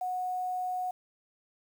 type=tone with quantisation; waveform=sine; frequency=733 Hz; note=F#5; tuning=16 cents flat; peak=-30 dBFS; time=0.01-0.91 s; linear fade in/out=5 ms; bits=9; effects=none